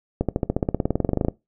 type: accelerating click train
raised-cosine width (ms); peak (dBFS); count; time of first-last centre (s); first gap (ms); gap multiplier
2; -7; 21; 0.21-1.284; 77; 0.96
effects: noise-tail reverb RT60 0.2 s tail -20 dB re dry